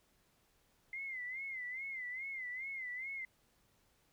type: tone with vibrato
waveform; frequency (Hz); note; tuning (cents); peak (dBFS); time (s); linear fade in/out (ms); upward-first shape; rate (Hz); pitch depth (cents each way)
sine; 2073; C7; -17; -40; 0.93-3.25; 2; sine; 2.4; 99
effects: pink hiss -73 dBFS RMS until 4.12 s